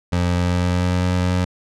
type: tone with pitch glide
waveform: 25% pulse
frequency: 88.2 to 90.42 Hz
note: F2 to F#2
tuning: +18 to -39 cents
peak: -13 dBFS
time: 0.12-1.45 s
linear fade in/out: 10 ms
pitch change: +43 cents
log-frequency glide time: 0.26-1.14 s
effects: low-pass 7000 Hz 12 dB/octave